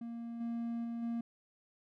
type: tone with level steps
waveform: triangle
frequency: 233.1 Hz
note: A#3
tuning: in tune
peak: -38 / -33 / -35 / -32 dBFS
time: 0.01-1.21 s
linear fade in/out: 5 ms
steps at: 0.4 / 0.84 / 1.02 s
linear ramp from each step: 10 ms
effects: none